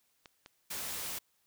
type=clicks; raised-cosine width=0.2 ms; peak=-32 dBFS; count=3; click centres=0.258 / 0.461 / 0.823 s
type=noise; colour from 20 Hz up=white; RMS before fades=-39 dBFS; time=0.7-1.19 s; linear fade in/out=10 ms
effects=white hiss -74 dBFS RMS until 1.46 s